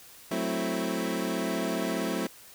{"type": "chord", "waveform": "25% pulse", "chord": "F# half-diminished seventh", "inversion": "none", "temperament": "equal", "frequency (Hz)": [185, 220, 261.6, 329.6], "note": ["F#3", "A3", "C4", "E4"], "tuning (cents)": [0, 0, 0, 0], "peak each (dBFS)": -30, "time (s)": [0.31, 2.27], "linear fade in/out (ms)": 5, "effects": ["white hiss -51 dBFS RMS until 2.54 s"]}